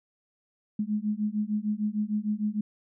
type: beating tone pair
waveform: sine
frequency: 207.7 / 214.3 Hz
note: G#3 / A3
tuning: 0 / -45 cents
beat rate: 6.6 Hz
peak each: -29 dBFS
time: 0.79-2.61 s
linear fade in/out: 5 ms
effects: none